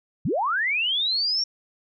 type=linear sweep; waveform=sine; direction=up; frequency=99.4 to 5588 Hz; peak=-21 dBFS; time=0.25-1.44 s; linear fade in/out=5 ms; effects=none